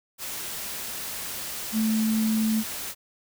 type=tone in noise; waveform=sine; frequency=219.8 Hz; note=A3; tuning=2 cents flat; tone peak=-21 dBFS; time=1.72-2.64 s; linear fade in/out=50 ms; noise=white; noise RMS=-34 dBFS; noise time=0.18-2.95 s; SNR=+10 dB; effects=none